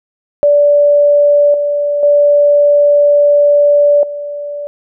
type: tone with level steps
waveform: sine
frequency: 581 Hz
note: D5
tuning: 19 cents flat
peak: -5 / -11 / -5 / -19 dBFS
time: 0.43-4.67 s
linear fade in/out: 0 ms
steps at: 1.54 / 2.03 / 4.03 s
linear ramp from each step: 2 ms
effects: none